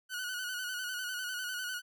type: tone with vibrato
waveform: sawtooth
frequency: 1480 Hz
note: F#6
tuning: in tune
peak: -32 dBFS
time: 0.09-1.82 s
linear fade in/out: 50 ms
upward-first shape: square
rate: 10 Hz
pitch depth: 41 cents each way
effects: none